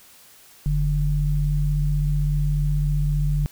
sine tone pair together, 43.85 / 147.5 Hz, F1 / D3, +8 / +8 cents, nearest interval octave + major sixth, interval 2100 cents, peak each -21 dBFS, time 0.66-3.46 s, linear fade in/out 0 ms, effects white hiss -50 dBFS RMS until 3.51 s

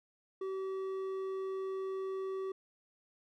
sine tone with hard clipping, 382.6 Hz, G4, 42 cents flat, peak -37 dBFS, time 0.41-2.52 s, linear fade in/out 5 ms, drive 6 dB, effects none

